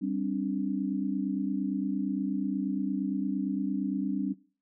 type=chord; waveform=sine; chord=G suspended fourth; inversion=none; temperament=equal with one note detuned; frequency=196 / 265.1 / 293.7 Hz; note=G3 / C4 / D4; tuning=0 / +23 / 0 cents; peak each=-32 dBFS; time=0.01-4.34 s; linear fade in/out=20 ms; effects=noise-tail reverb RT60 0.4 s tail -21 dB re dry